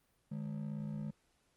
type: ring-modulated tone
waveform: triangle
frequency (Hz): 180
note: F#3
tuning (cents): -47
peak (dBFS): -33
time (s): 0.31-1.11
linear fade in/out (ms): 10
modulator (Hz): 28.8
effects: pink hiss -75 dBFS RMS until 1.56 s + Opus 32 kbps